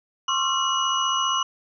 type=tone cluster; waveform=sine; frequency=1062 / 1137 / 1359 / 2910 / 5970 Hz; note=C6 / C#6 / F6 / F#7 / F#8; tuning=+25 / +44 / -48 / -29 / +15 cents; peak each=-24 / -31 / -30 / -25 / -31 dBFS; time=0.28-1.43 s; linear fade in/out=5 ms; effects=none